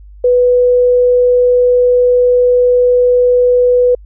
sine tone, 493.9 Hz, B4, in tune, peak -6 dBFS, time 0.24-3.95 s, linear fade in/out 5 ms, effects added 50 Hz sine -33 dBFS peak until 4.05 s

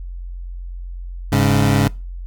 25% pulse tone pair together, 102.25 / 138.59 Hz, G#2 / C#3, -26 / 0 cents, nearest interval perfect fourth, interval 526 cents, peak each -12 dBFS, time 1.32-1.88 s, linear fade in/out 5 ms, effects noise-tail reverb RT60 0.3 s tail -23 dB re dry + added 44 Hz sine -27 dBFS peak until 2.26 s

